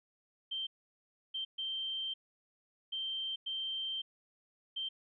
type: tone bursts at uneven times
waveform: sine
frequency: 3136 Hz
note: G7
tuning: in tune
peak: -35 dBFS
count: 6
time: 0.51-0.67 / 1.34-1.45 / 1.58-2.14 / 2.92-3.36 / 3.46-4.02 / 4.76-4.89 s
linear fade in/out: 10 ms
effects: none